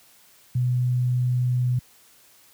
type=tone; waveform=sine; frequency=124.6 Hz; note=B2; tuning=16 cents sharp; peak=-19 dBFS; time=0.55-1.79 s; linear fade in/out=5 ms; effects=white hiss -55 dBFS RMS until 2.53 s + high-pass 60 Hz 12 dB/octave